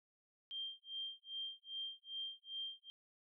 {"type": "tone with tremolo", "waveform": "sine", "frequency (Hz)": 3176, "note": "G7", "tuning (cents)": 22, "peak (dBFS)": -40, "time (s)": [0.51, 2.9], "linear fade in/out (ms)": 0, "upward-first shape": "sine", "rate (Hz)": 2.5, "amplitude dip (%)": 100, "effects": []}